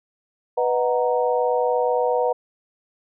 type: chord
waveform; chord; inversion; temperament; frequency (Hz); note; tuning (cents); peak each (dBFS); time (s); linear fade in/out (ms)
sine; B major seventh; none; equal; 493.9 / 622.3 / 740 / 932.3; B4 / D#5 / F#5 / A#5; 0 / 0 / 0 / 0; -20 / -26 / -25 / -26; 0.57-2.33; 10
effects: none